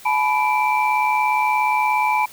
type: tone cluster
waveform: sine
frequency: 855 / 992 / 2340 Hz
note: A5 / B5 / D7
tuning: -50 / +7 / -7 cents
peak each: -19 / -19 / -22 dBFS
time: 0.05-2.26 s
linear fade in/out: 10 ms
effects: tanh soft clip ceiling -7 dBFS + white hiss -43 dBFS RMS until 2.32 s